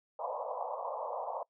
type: band-pass noise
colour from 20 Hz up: pink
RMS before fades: -38 dBFS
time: 0.19-1.43 s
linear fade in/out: 5 ms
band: 490 to 1100 Hz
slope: 96 dB/octave
effects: noise-tail reverb RT60 0.1 s tail -23 dB re dry